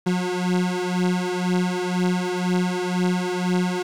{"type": "beating tone pair", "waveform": "30% pulse", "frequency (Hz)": [179.6, 181.6], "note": ["F3", "F#3"], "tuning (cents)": [49, -32], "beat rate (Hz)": 2, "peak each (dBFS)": [-21, -21], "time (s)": [0.06, 3.83], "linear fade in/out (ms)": 10, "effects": ["low-pass 8000 Hz 12 dB/octave", "8-bit"]}